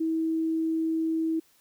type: tone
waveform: sine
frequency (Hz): 322.9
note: E4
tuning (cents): -36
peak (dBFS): -24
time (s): 0-1.4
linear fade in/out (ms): 10
effects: white hiss -63 dBFS RMS until 1.6 s